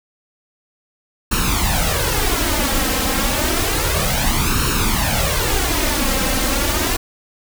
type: noise with flanger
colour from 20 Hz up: pink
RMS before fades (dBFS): -18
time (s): 1.31-6.97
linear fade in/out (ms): 10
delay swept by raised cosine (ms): 0.72 to 3.82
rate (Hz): 0.3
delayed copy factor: +0.7
effects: none